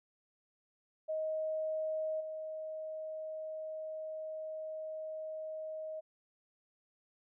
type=tone with level steps; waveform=sine; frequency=628 Hz; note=D#5; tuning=16 cents sharp; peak=-33 / -39 dBFS; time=1.08-6.01 s; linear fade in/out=20 ms; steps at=2.2 s; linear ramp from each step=10 ms; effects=none